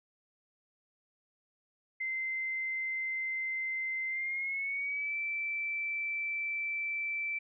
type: tone with pitch glide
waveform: sine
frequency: 2075 to 2329 Hz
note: C7 to D7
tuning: -15 to -15 cents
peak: -32 dBFS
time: 2-7.39 s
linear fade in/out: 10 ms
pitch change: +200 cents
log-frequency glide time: 4.08-5.16 s
effects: none